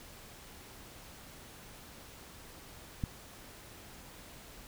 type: click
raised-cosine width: 5 ms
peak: -20 dBFS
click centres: 3.038 s
effects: pink hiss -52 dBFS RMS until 4.67 s